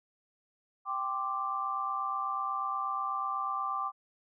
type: chord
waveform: sine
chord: G suspended fourth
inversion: none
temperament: equal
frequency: 784 / 1046.5 / 1174.7 Hz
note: G5 / C6 / D6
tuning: 0 / 0 / 0 cents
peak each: -38 / -38 / -32 dBFS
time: 0.85-3.92 s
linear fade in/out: 50 ms
effects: none